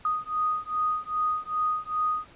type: beating tone pair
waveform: sine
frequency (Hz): 1241 / 1243.5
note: D#6 / D#6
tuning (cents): -5 / -1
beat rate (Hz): 2.5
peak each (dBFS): -28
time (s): 0.05-2.26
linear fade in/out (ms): 2
effects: pink hiss -53 dBFS RMS until 2.35 s + resampled to 8000 Hz